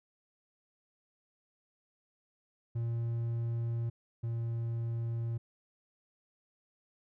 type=tone pair in turn; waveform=triangle; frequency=116.54 / 115.94 Hz; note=A#2 / A#2; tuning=0 / -9 cents; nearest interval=unison; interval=9 cents; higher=first; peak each=-29 / -30 dBFS; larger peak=first; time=2.75-3.9 / 4.23-5.38 s; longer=neither; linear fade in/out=10 ms; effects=none